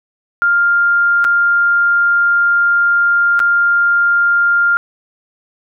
sine tone with dropouts, 1400 Hz, F6, 4 cents sharp, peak -9 dBFS, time 0.42-4.77 s, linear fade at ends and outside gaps 0 ms, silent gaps 1.243-1.249 / 3.393-3.401 s, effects none

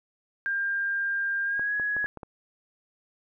sine tone with pitch glide, 1599 to 1673.7 Hz, G6 to G#6, +34 to +13 cents, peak -25 dBFS, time 0.46-2.06 s, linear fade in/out 0 ms, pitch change +79 cents, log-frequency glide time 1.44-1.74 s
clicks, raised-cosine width 1 ms, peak -25 dBFS, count 6, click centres 1.595 / 1.798 / 1.966 / 2.043 / 2.173 / 2.232 s
effects none

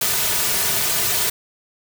white noise with comb filter, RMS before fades -20 dBFS, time 0.01-1.3 s, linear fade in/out 5 ms, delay 3.7 ms, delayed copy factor -0.65, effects none

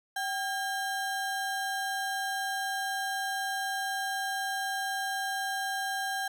square ring-modulated tone, 1196 Hz, D6, 31 cents sharp, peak -28 dBFS, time 0.16-6.28 s, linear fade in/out 5 ms, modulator 422 Hz, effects none

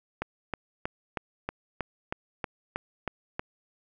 click train, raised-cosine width 0.5 ms, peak -15 dBFS, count 11, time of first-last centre 0.22-3.395 s, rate 3.15 Hz, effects none

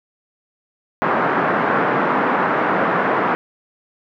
white band-pass noise, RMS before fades -18 dBFS, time 1.02-3.35 s, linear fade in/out 0 ms, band 160 to 1500 Hz, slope 24 dB/octave, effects none

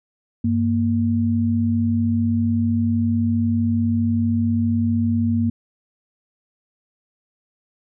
sine tone pair together, 97.53 / 233.1 Hz, G2 / A#3, -8 / 0 cents, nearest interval octave + minor third, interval 1508 cents, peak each -21 / -18 dBFS, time 0.44-5.5 s, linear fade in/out 5 ms, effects none

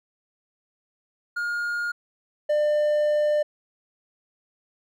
triangle tone pair in turn, 1422 / 597.9 Hz, F6 / D5, +31 / +31 cents, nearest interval octave + minor third, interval 1500 cents, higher first, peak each -23 / -17 dBFS, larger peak second, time 1.36-1.92 / 2.49-3.43 s, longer second, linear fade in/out 10 ms, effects none

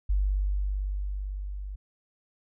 sine tone with level ramp, 48.96 Hz, G1, 1 cent flat, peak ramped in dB -21 to -34 dBFS, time 0.09-1.76 s, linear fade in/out 10 ms, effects none

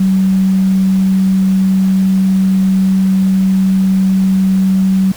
sine tone, 190.3 Hz, F#3, 49 cents sharp, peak -8 dBFS, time 0-5.12 s, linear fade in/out 5 ms, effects pink hiss -33 dBFS RMS until 5.16 s

